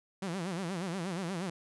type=tone with vibrato; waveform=sawtooth; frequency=180 Hz; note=F#3; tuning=47 cents flat; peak=-30 dBFS; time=0.22-1.5 s; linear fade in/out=5 ms; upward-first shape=sine; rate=8.4 Hz; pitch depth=170 cents each way; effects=resampled to 24000 Hz